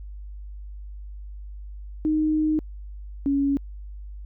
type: tone pair in turn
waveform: sine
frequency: 309.3 / 279.2 Hz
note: D#4 / C#4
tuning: -10 / +13 cents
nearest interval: major second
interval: 177 cents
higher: first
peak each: -19 dBFS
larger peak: neither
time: 2.05-2.59 / 3.26-3.57 s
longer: first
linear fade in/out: 0 ms
effects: added 50 Hz sine -35 dBFS peak until 4.25 s